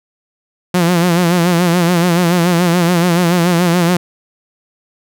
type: tone with vibrato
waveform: sawtooth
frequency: 173.9 Hz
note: F3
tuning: 7 cents flat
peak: -6 dBFS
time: 0.74-3.97 s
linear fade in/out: 5 ms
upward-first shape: sine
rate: 7 Hz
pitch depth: 78 cents each way
effects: none